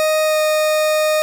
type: tone with pitch glide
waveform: 40% pulse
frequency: 622.3 to 616.9 Hz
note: D#5 to D#5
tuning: 0 to -15 cents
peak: -13 dBFS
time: 0-1.22 s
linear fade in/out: 0 ms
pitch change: -15 cents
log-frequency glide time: 0.23-0.4 s
effects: 7-bit